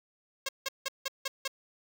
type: tone bursts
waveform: 5% pulse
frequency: 540 Hz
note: C#5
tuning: 45 cents flat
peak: -19 dBFS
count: 6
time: 0.46-1.478 s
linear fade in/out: 5 ms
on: 28 ms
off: 170 ms
effects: none